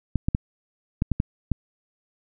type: clicks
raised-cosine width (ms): 5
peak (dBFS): -9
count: 7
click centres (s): 0.157 / 0.285 / 0.349 / 1.021 / 1.117 / 1.201 / 1.517
effects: none